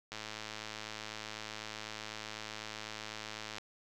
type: click train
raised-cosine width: 0.2 ms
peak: -24 dBFS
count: 375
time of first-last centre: 0.12-3.583 s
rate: 108 Hz
effects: none